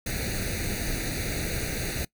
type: noise with comb filter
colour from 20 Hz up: pink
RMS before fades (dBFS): -30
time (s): 0.06-2.05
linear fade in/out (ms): 5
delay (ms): 0.47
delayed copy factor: +0.9
effects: noise-tail reverb RT60 0.1 s tail -22 dB re dry